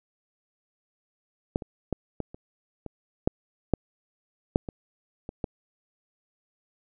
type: clicks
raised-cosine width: 2 ms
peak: -11 / -23 / -13 / -16 / -28 / -23 / -7 / -7 / -6 / -21 / -22 / -15 dBFS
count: 12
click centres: 1.559 / 1.622 / 1.927 / 2.203 / 2.345 / 2.863 / 3.275 / 3.737 / 4.559 / 4.688 / 5.291 / 5.442 s
effects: none